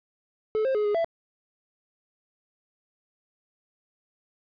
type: tone with pitch steps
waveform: triangle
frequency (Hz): 433.2 / 530 / 420.9 / 414.4 / 666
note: A4 / C5 / G#4 / G#4 / E5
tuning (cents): -27 / +22 / +23 / -4 / +18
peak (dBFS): -20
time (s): 0.55-1.045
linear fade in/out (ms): 0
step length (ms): 99
effects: resampled to 11025 Hz + 10-bit